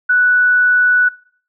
sine tone, 1480 Hz, F#6, in tune, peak -9 dBFS, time 0.09-1.09 s, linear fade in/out 10 ms, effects noise-tail reverb RT60 0.6 s tail -24 dB re dry

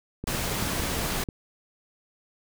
clicks, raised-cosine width 3 ms, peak -20 dBFS, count 8, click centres 0.24 / 0.349 / 0.625 / 0.673 / 0.734 / 0.798 / 0.99 / 1.288 s
pink noise, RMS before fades -29 dBFS, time 0.27-1.24 s, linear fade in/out 5 ms
effects none

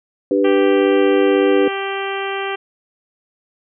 sine chord, G major, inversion second, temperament equal with one note detuned, 295.7 / 392 / 493.9 Hz, D4 / G4 / B4, +12 / 0 / 0 cents, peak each -17 dBFS, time 0.31-1.68 s, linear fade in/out 2 ms
harmonic tone, 392 Hz, G4, in tune, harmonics 1 / 2 / 3 / 4 / 5 / 6 / 7 / 8, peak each -24 / -27 / -29 / -30 / -31 / -32 / -32 / -33 dBFS, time 0.44-2.56 s, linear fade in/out 10 ms
effects none

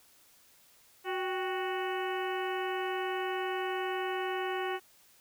harmonic tone with a mistuned harmonic, 370 Hz, F#4, in tune, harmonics 1 / 2 / 3 / 4 / 5 / 6 / 7 / 8, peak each -34 / -37 / -41 / -42 / -42 / -47 / -47 / -45 dBFS, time 1.04-4.8 s, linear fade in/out 50 ms, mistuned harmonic 2, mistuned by +86 cents, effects white hiss -62 dBFS RMS until 5.2 s

